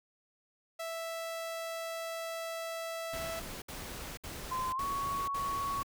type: tone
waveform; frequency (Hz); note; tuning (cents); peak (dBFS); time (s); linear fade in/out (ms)
sawtooth; 659.3; E5; 0; -33; 0.79-3.4; 10
type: noise bursts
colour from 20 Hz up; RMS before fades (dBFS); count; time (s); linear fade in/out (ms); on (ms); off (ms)
pink; -43; 5; 3.13-5.832; 5; 490; 63
type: tone with pitch glide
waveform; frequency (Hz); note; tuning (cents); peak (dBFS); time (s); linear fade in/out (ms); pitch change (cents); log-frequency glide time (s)
sine; 1033 to 1113.6; C6 to C#6; -22 to +8; -32; 4.51-5.83; 10; +130; 4.75-4.81
effects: none